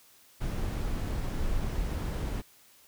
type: noise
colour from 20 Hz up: brown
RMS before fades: -31 dBFS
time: 0.4-2.42 s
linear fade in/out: 20 ms
effects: white hiss -59 dBFS RMS until 2.87 s